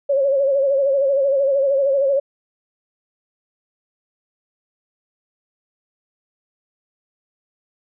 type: tone with vibrato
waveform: sine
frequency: 550 Hz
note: C#5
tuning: 14 cents flat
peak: -14 dBFS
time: 0.09-2.2 s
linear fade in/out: 10 ms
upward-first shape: sine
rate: 13 Hz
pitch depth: 62 cents each way
effects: none